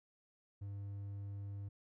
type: tone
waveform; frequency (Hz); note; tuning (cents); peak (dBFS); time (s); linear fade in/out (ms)
triangle; 100; G2; +35; -40; 0.61-1.69; 10
effects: none